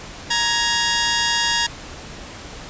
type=tone pair together; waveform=10% pulse; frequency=936.7 / 1669 Hz; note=A#5 / G#6; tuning=+8 / +8 cents; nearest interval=minor seventh; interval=1000 cents; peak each=-11 dBFS; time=0.3-1.67 s; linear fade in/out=10 ms; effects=pink hiss -36 dBFS RMS until 2.69 s + resampled to 16000 Hz